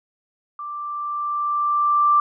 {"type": "tone with level ramp", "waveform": "sine", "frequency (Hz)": 1177, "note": "D6", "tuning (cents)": 3, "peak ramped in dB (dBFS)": [-29, -12], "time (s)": [0.59, 2.2], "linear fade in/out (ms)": 2, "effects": []}